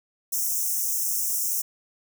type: high-pass noise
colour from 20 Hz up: white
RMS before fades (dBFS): -26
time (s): 0.32-1.62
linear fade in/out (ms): 10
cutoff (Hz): 5500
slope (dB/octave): 96
effects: none